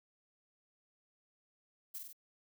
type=noise with echo; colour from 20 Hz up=violet; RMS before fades=-43 dBFS; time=1.94-1.99 s; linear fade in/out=10 ms; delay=47 ms; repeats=3; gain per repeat=-3 dB; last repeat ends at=2.131 s; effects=none